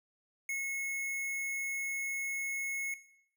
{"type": "tone", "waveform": "square", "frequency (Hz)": 2182, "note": "C#7", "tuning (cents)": -28, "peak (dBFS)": -34, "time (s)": [0.49, 2.94], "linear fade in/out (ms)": 2, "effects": ["noise-tail reverb RT60 0.7 s tail -17 dB re dry"]}